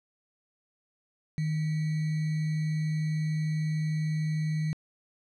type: tone with sample-and-hold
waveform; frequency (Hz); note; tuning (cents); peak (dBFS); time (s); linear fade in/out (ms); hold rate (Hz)
sine; 155.56; D#3; 0; -26; 1.38-4.73; 0; 2100
effects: low-pass 6000 Hz 12 dB/octave